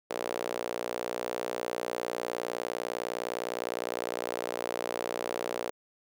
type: tone with high-pass filter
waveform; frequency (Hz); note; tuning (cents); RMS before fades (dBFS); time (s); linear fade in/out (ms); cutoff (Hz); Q
sawtooth; 59.8; A#1; +45; -35; 0.1-5.71; 5; 490; 2.4
effects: none